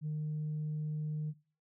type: tone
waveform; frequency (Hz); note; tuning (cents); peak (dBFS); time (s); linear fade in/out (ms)
sine; 152.6; D#3; -33; -32; 0.01-1.34; 50
effects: noise-tail reverb RT60 0.4 s tail -20 dB re dry + tanh soft clip ceiling -31 dBFS